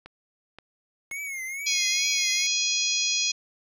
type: click train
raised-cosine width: 0.3 ms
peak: -26 dBFS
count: 3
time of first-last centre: 0.06-1.113 s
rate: 1.9 Hz
type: tone with vibrato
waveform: square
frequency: 2171 Hz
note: C#7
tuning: 37 cents flat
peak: -32 dBFS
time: 1.11-2.47 s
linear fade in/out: 5 ms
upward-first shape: triangle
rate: 2.3 Hz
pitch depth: 110 cents each way
type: harmonic tone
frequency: 830 Hz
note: G#5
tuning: 1 cent flat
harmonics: 3 / 4 / 5 / 6 / 7 / 8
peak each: -30 / -30 / -30 / -30 / -30 / -30 dBFS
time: 1.66-3.32 s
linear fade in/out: 10 ms
effects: none